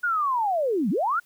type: linear two-way sweep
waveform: sine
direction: down then up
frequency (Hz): 1474 to 168.3 to 1474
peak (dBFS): -21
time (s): 0.03-1.2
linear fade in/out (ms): 10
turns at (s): 0.9
effects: white hiss -61 dBFS RMS until 1.25 s